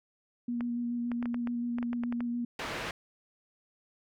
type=tone with vibrato; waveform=sine; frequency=239.1 Hz; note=A#3; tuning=44 cents sharp; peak=-30 dBFS; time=0.48-2.45 s; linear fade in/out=5 ms; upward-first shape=square; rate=7 Hz; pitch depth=12 cents each way
type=clicks; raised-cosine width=0.5 ms; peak=-25 dBFS; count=12; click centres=0.608 / 1.117 / 1.227 / 1.257 / 1.344 / 1.473 / 1.785 / 1.828 / 1.931 / 2.036 / 2.125 / 2.206 s
type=low-pass noise; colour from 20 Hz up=white; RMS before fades=-37 dBFS; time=2.59-2.91 s; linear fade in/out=2 ms; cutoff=2300 Hz; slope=12 dB/octave
effects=none